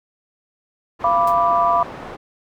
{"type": "low-pass noise", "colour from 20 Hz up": "white", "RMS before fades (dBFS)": -34, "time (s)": [0.99, 2.17], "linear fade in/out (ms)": 20, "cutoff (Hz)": 920, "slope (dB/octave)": 12}
{"type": "chord", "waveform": "sine", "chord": "B diminished", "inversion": "second", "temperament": "equal with one note detuned", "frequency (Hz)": [688, 987.8, 1174.7], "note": ["F5", "B5", "D6"], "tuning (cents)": [-26, 0, 0], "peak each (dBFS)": -18, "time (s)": [1.04, 1.83], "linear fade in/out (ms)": 2}
{"type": "noise with exponential decay", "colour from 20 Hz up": "white", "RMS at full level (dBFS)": -32, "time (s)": [1.27, 1.37], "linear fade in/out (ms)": 5, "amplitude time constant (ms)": 21}
{"effects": []}